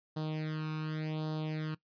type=tone with flanger; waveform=sawtooth; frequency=155.56 Hz; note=D#3; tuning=in tune; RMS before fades=-36 dBFS; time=0.16-1.75 s; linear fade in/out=10 ms; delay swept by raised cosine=0.22 to 0.78 ms; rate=0.88 Hz; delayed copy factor=+0.85; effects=noise-tail reverb RT60 0.1 s tail -19 dB re dry + resampled to 11025 Hz